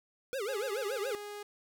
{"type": "tone with vibrato", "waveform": "square", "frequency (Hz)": 462.6, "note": "A#4", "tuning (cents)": -13, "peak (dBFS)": -34, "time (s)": [0.33, 1.15], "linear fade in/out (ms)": 0, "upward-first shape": "sine", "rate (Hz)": 7, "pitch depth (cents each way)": 300}
{"type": "tone with pitch glide", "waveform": "sawtooth", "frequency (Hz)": [418.8, 413], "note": ["G#4", "G#4"], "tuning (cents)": [15, -10], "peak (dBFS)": -37, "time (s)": [0.48, 1.43], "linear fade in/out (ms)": 5, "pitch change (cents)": -25, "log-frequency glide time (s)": [0.77, 1.05]}
{"effects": []}